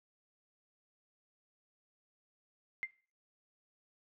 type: tone with exponential decay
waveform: sine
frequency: 2093 Hz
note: C7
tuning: in tune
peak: -30 dBFS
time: 2.83-2.91 s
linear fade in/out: 0 ms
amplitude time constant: 17 ms
effects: noise-tail reverb RT60 0.4 s tail -20 dB re dry